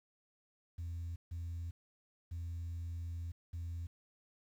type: tone bursts at uneven times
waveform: sine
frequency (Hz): 84.7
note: E2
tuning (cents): +48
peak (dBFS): -37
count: 4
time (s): 0.78-1.16 / 1.31-1.71 / 2.31-3.32 / 3.53-3.87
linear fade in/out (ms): 10
effects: tanh soft clip ceiling -37 dBFS + 11-bit